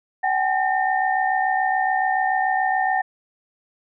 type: tone cluster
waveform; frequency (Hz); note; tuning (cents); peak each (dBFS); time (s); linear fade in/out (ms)
sine; 759 / 826 / 1818; F#5 / G#5 / A#6; +44 / -10 / -44; -20 / -25 / -24; 0.23-3.02; 10
effects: none